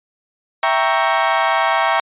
30% pulse chord, E diminished seventh, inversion none, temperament equal, 659.3 / 784 / 932.3 / 1108.7 Hz, E5 / G5 / Bb5 / Db6, 0 / 0 / 0 / 0 cents, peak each -17 dBFS, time 0.63-2 s, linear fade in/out 2 ms, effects resampled to 8000 Hz

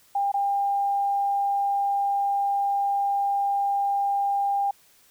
sine tone with dropouts, 800 Hz, G5, 35 cents sharp, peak -21 dBFS, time 0.15-4.71 s, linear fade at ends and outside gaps 5 ms, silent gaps 0.318-0.34 s, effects white hiss -58 dBFS RMS until 5.1 s

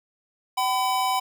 square tone pair together, 764 / 1005.1 Hz, G5 / B5, -45 / +30 cents, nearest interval perfect fourth, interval 475 cents, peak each -25 dBFS, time 0.57-1.2 s, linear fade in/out 10 ms, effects none

